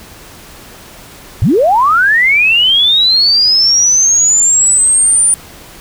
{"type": "linear sweep", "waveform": "sine", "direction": "up", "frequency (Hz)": [77.7, 9397], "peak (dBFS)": -6, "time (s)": [1.42, 5.34], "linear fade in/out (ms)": 0, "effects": ["pink hiss -35 dBFS RMS until 5.8 s"]}